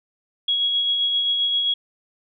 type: tone with tremolo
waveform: sine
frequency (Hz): 3322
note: G#7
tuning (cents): 0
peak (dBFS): -17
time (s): 0.48-1.74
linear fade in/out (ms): 5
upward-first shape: sine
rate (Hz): 7.6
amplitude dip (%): 30
effects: none